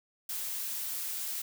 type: noise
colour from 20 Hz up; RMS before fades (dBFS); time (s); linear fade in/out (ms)
blue; -36; 0.29-1.42; 5
effects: none